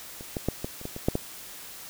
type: clicks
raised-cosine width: 2 ms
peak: -27 / -16 / -11 / -17 / -28 / -20 / -22 / -8 / -12 dBFS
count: 9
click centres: 0.209 / 0.368 / 0.486 / 0.645 / 0.814 / 0.854 / 0.964 / 1.085 / 1.154 s
effects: white hiss -43 dBFS RMS until 1.89 s